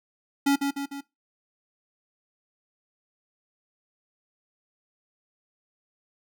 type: tone with echo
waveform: square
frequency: 280 Hz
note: C#4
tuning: 18 cents sharp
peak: -19 dBFS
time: 0.46-0.56 s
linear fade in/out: 10 ms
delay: 150 ms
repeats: 3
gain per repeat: -5 dB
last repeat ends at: 1.01 s
effects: noise-tail reverb RT60 0.2 s tail -19 dB re dry